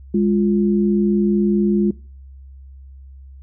sine tone pair together, 205.1 / 349.2 Hz, G#3 / F4, -21 / 0 cents, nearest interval major sixth, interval 921 cents, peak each -15 / -19 dBFS, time 0.14-1.91 s, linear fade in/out 5 ms, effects noise-tail reverb RT60 0.4 s tail -22 dB re dry + added 67 Hz sine -37 dBFS peak until 3.42 s

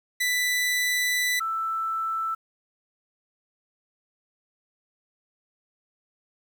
sawtooth / sine tone pair in turn, 1984 / 1324.2 Hz, B6 / E6, +7 / +7 cents, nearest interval perfect fifth, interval 700 cents, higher first, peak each -19 / -25 dBFS, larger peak first, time 0.2-1.4 / 1.4-2.35 s, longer first, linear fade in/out 10 ms, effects 9-bit

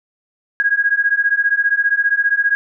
sine beating tone pair, 1635 / 1650 Hz, G#6 / G#6, -28 / -12 cents, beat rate 15 Hz, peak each -16 dBFS, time 0.6-2.55 s, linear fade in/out 0 ms, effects none

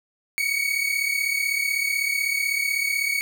40% pulse tone pair together, 2217 / 2253 Hz, C#7 / C#7, 0 / +28 cents, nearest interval unison, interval 28 cents, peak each -24 dBFS, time 0.38-3.21 s, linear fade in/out 0 ms, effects none

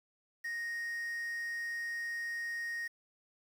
triangle tone with quantisation, 1864.7 Hz, A#6, in tune, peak -34 dBFS, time 0.44-2.88 s, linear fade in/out 10 ms, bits 9, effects none

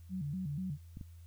sine tone with vibrato, 164.2 Hz, E3, 6 cents flat, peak -35 dBFS, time 0.09-0.78 s, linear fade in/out 50 ms, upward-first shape square, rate 4.1 Hz, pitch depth 220 cents each way
clicks, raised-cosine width 5 ms, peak -32 dBFS, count 2, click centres 0.971 / 1.012 s
effects added 84 Hz sine -50 dBFS peak until 1.26 s + white hiss -70 dBFS RMS until 1.26 s

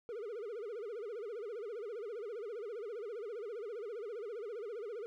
triangle tone with vibrato, 440 Hz, A4, in tune, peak -38 dBFS, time 0.09-5.06 s, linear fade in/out 0 ms, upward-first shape sine, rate 15 Hz, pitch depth 180 cents each way, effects none

